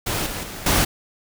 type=noise with level steps; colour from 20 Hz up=pink; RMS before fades=-24 / -29 / -34 / -18 dBFS; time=0.06-0.85 s; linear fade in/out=10 ms; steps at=0.26 / 0.43 / 0.66 s; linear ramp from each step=5 ms; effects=none